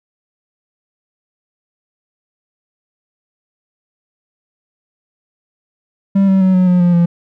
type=tone with pitch steps; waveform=triangle; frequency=196 / 191.74 / 187.58 / 183.51 / 179.53 / 175.63 / 171.81 Hz; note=G3 / G3 / F#3 / F#3 / F3 / F3 / F3; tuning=0 / -38 / +24 / -14 / +48 / +10 / -28 cents; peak=-6 dBFS; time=6.15-7.06 s; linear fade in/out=10 ms; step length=130 ms; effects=none